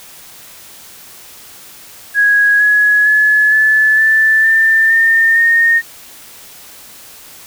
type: tone with pitch steps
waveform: sine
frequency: 1658 / 1683.1 / 1708.6 / 1734.4 / 1760.7 / 1787.3 / 1814.3 / 1841.8 Hz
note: G#6 / G#6 / G#6 / A6 / A6 / A6 / A#6 / A#6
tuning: -3 / +23 / +49 / -25 / +1 / +27 / -47 / -21 cents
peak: -7 dBFS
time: 2.14-5.82 s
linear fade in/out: 50 ms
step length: 460 ms
effects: white hiss -37 dBFS RMS until 7.46 s